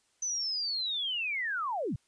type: linear sweep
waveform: sine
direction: down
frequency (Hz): 6150 to 84.2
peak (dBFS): -30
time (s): 0.22-1.96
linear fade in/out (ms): 5
effects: white hiss -71 dBFS RMS until 2.07 s + resampled to 22050 Hz